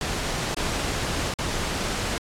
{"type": "noise with dropouts", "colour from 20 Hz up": "pink", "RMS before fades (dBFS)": -27, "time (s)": [0.01, 2.18], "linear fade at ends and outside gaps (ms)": 1, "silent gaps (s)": [[0.546, 0.568], [1.339, 1.387]], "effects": ["low-pass 8000 Hz 12 dB/octave", "AAC 64 kbps"]}